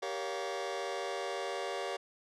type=chord; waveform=sawtooth; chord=G half-diminished seventh; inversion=none; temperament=just; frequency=392 / 470.4 / 564.5 / 705.6 Hz; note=G4 / Bb4 / Db5 / F5; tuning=0 / +16 / +31 / +18 cents; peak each=-36 / -37 / -36 / -37 dBFS; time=0.02-1.97 s; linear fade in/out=10 ms; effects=low-pass 6000 Hz 12 dB/octave